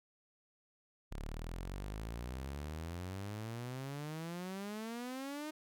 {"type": "exponential sweep", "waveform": "sawtooth", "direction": "up", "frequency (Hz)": [34.48, 311.1], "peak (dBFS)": -37, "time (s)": [1.11, 5.51], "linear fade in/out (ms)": 10, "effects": []}